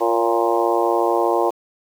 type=harmonic tone with a mistuned harmonic; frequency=116.54 Hz; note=A#2; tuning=in tune; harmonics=3 / 4 / 5 / 6 / 7 / 8 / 9; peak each=-21 / -22 / -23 / -24 / -24 / -25 / -26 dBFS; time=0-1.51 s; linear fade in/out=20 ms; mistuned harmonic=5; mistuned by=-36 cents; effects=7-bit